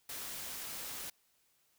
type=noise; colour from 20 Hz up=white; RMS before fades=-43 dBFS; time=0.09-1.1 s; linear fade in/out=5 ms; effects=white hiss -73 dBFS RMS until 1.78 s